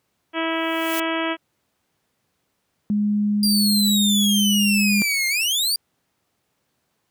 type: harmonic tone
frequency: 326.4 Hz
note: E4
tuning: 17 cents flat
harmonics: 1 / 2 / 3 / 4 / 5 / 6 / 7 / 8 / 9 / 10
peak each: -25 / -28 / -30 / -31 / -32 / -33 / -33 / -34 / -35 / -35 dBFS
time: 0.33-1.37 s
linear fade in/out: 50 ms
type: noise with exponential growth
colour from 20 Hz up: blue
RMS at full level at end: -26 dBFS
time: 0.49-1 s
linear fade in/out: 5 ms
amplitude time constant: 110 ms
type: tone with pitch glide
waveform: sine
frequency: 207.7 to 204.1 Hz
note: G#3 to G#3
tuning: 0 to -30 cents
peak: -17 dBFS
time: 2.9-5.02 s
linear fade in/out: 0 ms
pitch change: -30 cents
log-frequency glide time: 3.15-4.62 s
type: exponential two-way sweep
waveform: sawtooth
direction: down then up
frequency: 4815 to 2100 to 4815 Hz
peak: -16 dBFS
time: 3.43-5.76 s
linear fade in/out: 2 ms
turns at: 5.28 s
effects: pink hiss -71 dBFS RMS until 7.1 s + high-pass 100 Hz 12 dB/octave